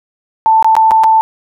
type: tone with dropouts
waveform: sine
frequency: 885 Hz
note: A5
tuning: 10 cents sharp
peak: -5 dBFS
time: 0.46-1.21 s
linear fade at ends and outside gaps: 0 ms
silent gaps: 0.626-0.645 / 0.753-0.766 / 0.909-0.916 / 1.036-1.041 s
effects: none